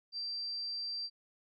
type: tone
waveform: sine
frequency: 4700 Hz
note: D8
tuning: 1 cent sharp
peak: -36 dBFS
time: 0.12-1.1 s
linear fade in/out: 50 ms
effects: none